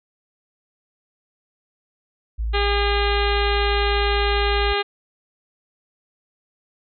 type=tone; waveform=sine; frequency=55.4 Hz; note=A1; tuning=13 cents sharp; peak=-21 dBFS; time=2.38-4.74 s; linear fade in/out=20 ms
type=harmonic tone; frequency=405.6 Hz; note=G#4; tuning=41 cents flat; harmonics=1 / 2 / 3 / 4 / 5 / 6 / 7 / 8 / 9 / 10; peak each=-23 / -26 / -28 / -29 / -30 / -31 / -31 / -32 / -33 / -33 dBFS; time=2.53-4.83 s; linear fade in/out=20 ms
effects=none